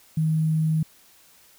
sine tone with sample-and-hold, 157.8 Hz, D#3, 25 cents sharp, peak -19 dBFS, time 0.17-0.83 s, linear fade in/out 5 ms, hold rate 11025 Hz, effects white hiss -55 dBFS RMS until 1.58 s

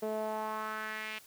sawtooth tone with band-pass filter sweep, 216.5 Hz, A3, 28 cents flat, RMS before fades -37 dBFS, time 0.02-1.19 s, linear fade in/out 10 ms, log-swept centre 510 to 2600 Hz, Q 2.8, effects white hiss -57 dBFS RMS until 1.26 s

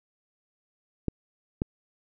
clicks, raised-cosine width 3 ms, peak -13 dBFS, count 2, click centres 1.083 / 1.619 s, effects none

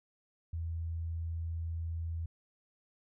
sine tone, 82.7 Hz, E2, 6 cents sharp, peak -34 dBFS, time 0.53-2.26 s, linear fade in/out 5 ms, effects none

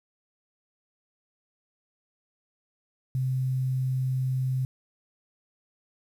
sine tone with quantisation, 130 Hz, C3, 11 cents flat, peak -24 dBFS, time 3.15-4.65 s, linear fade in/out 0 ms, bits 9, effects none

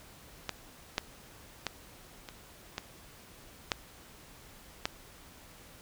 clicks, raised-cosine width 0.2 ms, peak -15 / -11 / -14 / -25 / -17 / -10 / -12 dBFS, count 7, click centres 0.493 / 0.981 / 1.667 / 2.288 / 2.781 / 3.718 / 4.855 s, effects pink hiss -54 dBFS RMS until 5.81 s

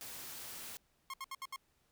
white noise, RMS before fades -47 dBFS, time 0.01-0.77 s, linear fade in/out 0 ms
sawtooth tone bursts, 1074 Hz, C6, 45 cents sharp, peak -37 dBFS, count 5, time 1.1-1.561 s, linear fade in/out 2 ms, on 37 ms, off 69 ms
effects pink hiss -75 dBFS RMS until 1.91 s

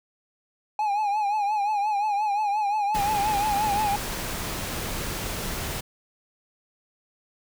triangle tone with vibrato, 830.6 Hz, G#5, in tune, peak -20 dBFS, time 0.79-3.96 s, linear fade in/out 2 ms, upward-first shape triangle, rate 5.7 Hz, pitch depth 89 cents each way
pink noise, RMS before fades -31 dBFS, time 2.94-5.81 s, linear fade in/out 10 ms
effects none

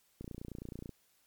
click train, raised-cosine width 3 ms, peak -30 dBFS, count 21, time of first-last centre 0.21-0.893 s, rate 29.3 Hz, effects white hiss -71 dBFS RMS until 1.26 s + MP3 96 kbps

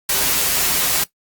white noise with comb filter, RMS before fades -18 dBFS, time 0.09-1.04 s, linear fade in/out 5 ms, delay 9.1 ms, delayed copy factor -0.9, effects noise-tail reverb RT60 0.1 s tail -17 dB re dry + Opus 48 kbps

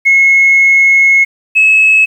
sine tone pair in turn, 2174 / 2585 Hz, C#7 / E7, -34 / -34 cents, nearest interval minor third, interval 300 cents, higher second, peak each -3 dBFS, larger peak neither, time 0.05-1.25 / 1.55-2.06 s, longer first, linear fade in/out 20 ms, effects tanh soft clip ceiling 0 dBFS + 7-bit

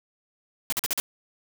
white noise bursts, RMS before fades -26 dBFS, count 5, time 0.7-1 s, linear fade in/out 0 ms, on 24 ms, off 45 ms, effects none

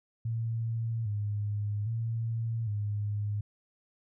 sine tone with vibrato, 108.8 Hz, A2, 19 cents flat, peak -29 dBFS, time 0.25-3.41 s, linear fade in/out 5 ms, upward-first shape square, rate 0.62 Hz, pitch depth 83 cents each way, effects none

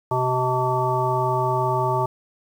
harmonic tone, 127.3 Hz, C3, 47 cents flat, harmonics 1 / 3 / 5 / 7 / 9, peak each -25 / -26 / -27 / -23 / -27 dBFS, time 0.11-2.06 s, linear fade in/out 5 ms, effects 8-bit

